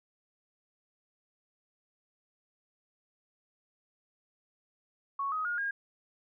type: tone with pitch steps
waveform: sine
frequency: 1108.7 / 1258.9 / 1429.5 / 1623.2 Hz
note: C#6 / D#6 / F6 / G#6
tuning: 0 / +20 / +40 / -40 cents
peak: -30 dBFS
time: 5.19-5.71 s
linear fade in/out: 5 ms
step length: 130 ms
effects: none